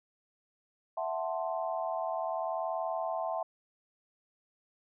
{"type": "chord", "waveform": "sine", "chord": "F# half-diminished seventh", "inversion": "third", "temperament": "equal", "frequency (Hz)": [659.3, 740, 880, 1046.5], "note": ["E5", "F#5", "A5", "C6"], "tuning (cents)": [0, 0, 0, 0], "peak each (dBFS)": [-34, -37, -39, -40], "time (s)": [0.97, 3.43], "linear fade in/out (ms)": 5, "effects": []}